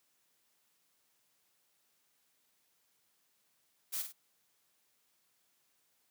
blue noise with echo, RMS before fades -37 dBFS, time 3.92-4.03 s, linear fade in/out 20 ms, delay 49 ms, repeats 2, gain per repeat -7 dB, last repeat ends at 4.128 s, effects white hiss -75 dBFS RMS until 6.1 s + high-pass 100 Hz 12 dB/octave

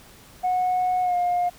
sine tone with pitch glide, 732 to 710.3 Hz, F#5 to F5, -19 to +29 cents, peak -18 dBFS, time 0.43-1.5 s, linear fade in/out 20 ms, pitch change -52 cents, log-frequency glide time 1.02-1.15 s, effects tanh soft clip ceiling -17 dBFS + pink hiss -49 dBFS RMS until 1.58 s

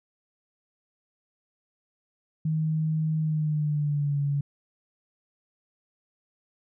sine tone with pitch glide, 157.1 to 142.41 Hz, D#3 to C#3, +17 to +47 cents, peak -23 dBFS, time 2.45-4.41 s, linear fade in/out 5 ms, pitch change -170 cents, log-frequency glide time 3.19-4.19 s, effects none

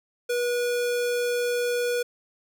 square tone, 484.8 Hz, B4, 32 cents flat, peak -24 dBFS, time 0.29-2.03 s, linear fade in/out 10 ms, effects none

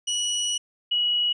25% pulse / sine tone pair in turn, 2930 / 2917 Hz, F#7 / F#7, -18 / -25 cents, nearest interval unison, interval 7 cents, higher first, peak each -20 dBFS, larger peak neither, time 0.07-0.58 / 0.91-1.33 s, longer first, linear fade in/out 10 ms, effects resampled to 22050 Hz

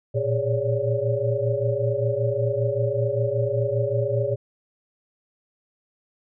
sine tone cluster, 114.6 / 119.8 / 410 / 552 / 579 Hz, A#2 / A#2 / G#4 / C#5 / D5, -29 / +48 / -22 / -7 / -25 cents, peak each -27 dBFS, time 0.14-4.36 s, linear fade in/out 20 ms, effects none

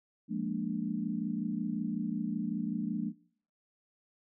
sine chord, Bb dominant seventh, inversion second, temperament equal, 174.61 / 207.7 / 233.1 / 293.7 Hz, F3 / Ab3 / Bb3 / D4, 0 / 0 / 0 / 0 cents, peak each -38 / -35 / -36 / -38 dBFS, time 0.28-3.13 s, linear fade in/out 50 ms, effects noise-tail reverb RT60 0.5 s tail -19 dB re dry

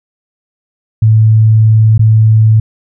sine tone with dropouts, 109.9 Hz, A2, 2 cents flat, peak -3 dBFS, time 1.02-2.6 s, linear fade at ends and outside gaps 5 ms, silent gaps 1.979-1.993 s, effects none

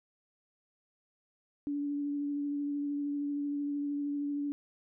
sine tone with vibrato, 287.6 Hz, D4, 36 cents flat, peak -31 dBFS, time 1.67-4.52 s, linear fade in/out 0 ms, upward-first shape triangle, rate 13 Hz, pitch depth 16 cents each way, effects none

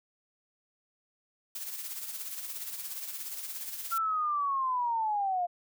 blue noise with tremolo, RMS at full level -37 dBFS, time 1.55-3.98 s, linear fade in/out 5 ms, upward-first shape sine, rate 17 Hz, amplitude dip 50%
sine linear sweep, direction down, 1365 to 693 Hz, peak -27 dBFS, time 3.91-5.47 s, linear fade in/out 20 ms
effects none

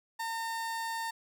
30% pulse tone, 910 Hz, A#5, 42 cents flat, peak -31 dBFS, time 0.19-1.11 s, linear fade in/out 10 ms, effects none

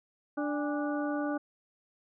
harmonic tone with a mistuned harmonic, 293.7 Hz, D4, in tune, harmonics 1 / 2 / 3 / 4 / 5, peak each -31 / -36 / -40 / -42 / -41 dBFS, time 0.37-1.38 s, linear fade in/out 10 ms, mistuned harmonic 3, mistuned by -120 cents, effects none

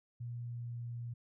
sine tone with pitch glide, 119.6 to 118.84 Hz, A#2 to A#2, +45 to +34 cents, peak -39 dBFS, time 0.2-1.14 s, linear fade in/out 10 ms, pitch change -11 cents, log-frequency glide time 0.42-0.82 s, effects none

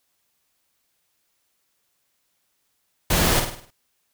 pink noise with echo, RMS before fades -20 dBFS, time 3.1-3.4 s, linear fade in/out 5 ms, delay 51 ms, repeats 6, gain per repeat -6 dB, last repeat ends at 3.706 s, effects white hiss -71 dBFS RMS until 4.13 s

